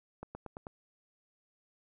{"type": "accelerating click train", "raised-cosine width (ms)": 1, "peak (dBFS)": -28, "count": 5, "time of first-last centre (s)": [0.23, 0.669], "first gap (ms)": 120, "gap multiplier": 0.94, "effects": []}